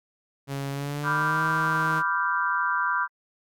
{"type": "tone with pitch glide", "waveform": "sawtooth", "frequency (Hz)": [138.59, 158.28], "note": ["C#3", "D#3"], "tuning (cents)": [0, 30], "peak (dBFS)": -25, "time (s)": [0.47, 2.03], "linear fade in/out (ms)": 50, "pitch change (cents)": 230, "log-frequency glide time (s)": [0.71, 1.43]}
{"type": "chord", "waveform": "sine", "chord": "G dominant seventh", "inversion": "first", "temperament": "equal with one note detuned", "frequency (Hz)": [987.8, 1174.7, 1396.9, 1559.9], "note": ["B5", "D6", "F6", "G6"], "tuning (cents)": [0, 0, 0, -9], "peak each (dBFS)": -28, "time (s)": [1.03, 3.08], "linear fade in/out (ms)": 50}
{"effects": ["Opus 48 kbps"]}